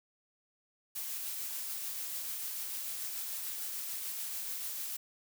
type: noise with tremolo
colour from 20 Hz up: blue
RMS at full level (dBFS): -38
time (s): 0.95-4.97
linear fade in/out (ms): 10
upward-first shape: triangle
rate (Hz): 6.8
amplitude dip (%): 25
effects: none